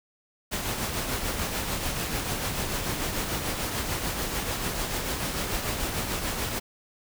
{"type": "noise with tremolo", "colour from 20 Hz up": "pink", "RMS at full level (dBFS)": -28, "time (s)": [0.51, 6.6], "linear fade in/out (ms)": 20, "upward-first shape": "triangle", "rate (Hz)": 6.8, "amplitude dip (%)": 45, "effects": []}